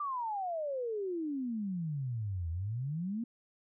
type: exponential two-way sweep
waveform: sine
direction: down then up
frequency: 1199 to 80.2 to 241.2 Hz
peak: -33 dBFS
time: 0-3.24 s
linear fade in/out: 5 ms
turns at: 2.5 s
effects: none